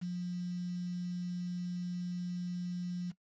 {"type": "tone with quantisation", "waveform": "sine", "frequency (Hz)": 177.8, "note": "F3", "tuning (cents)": 31, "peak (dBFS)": -34, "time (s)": [0.01, 3.12], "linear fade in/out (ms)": 20, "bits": 9, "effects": ["noise-tail reverb RT60 0.1 s tail -17 dB re dry", "resampled to 16000 Hz"]}